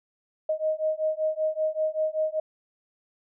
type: beating tone pair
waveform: sine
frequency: 622.3 / 627.5 Hz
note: D#5 / D#5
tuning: 0 / +15 cents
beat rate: 5.2 Hz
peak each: -27 dBFS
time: 0.49-2.4 s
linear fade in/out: 5 ms
effects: none